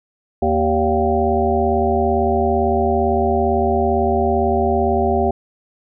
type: harmonic tone with a mistuned harmonic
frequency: 77.78 Hz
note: D#2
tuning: in tune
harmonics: 1 / 3 / 5 / 7 / 9 / 10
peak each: -22 / -22 / -19 / -24 / -20 / -23 dBFS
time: 0.42-5.31 s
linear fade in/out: 5 ms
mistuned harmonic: 7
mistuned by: +75 cents
effects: none